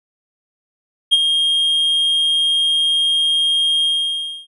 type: tone with ADSR envelope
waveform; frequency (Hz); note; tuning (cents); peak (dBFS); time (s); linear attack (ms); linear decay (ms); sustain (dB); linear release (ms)
triangle; 3231; G#7; -48; -5; 1.11-4.47; 23; 32; -7; 630
effects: resampled to 24000 Hz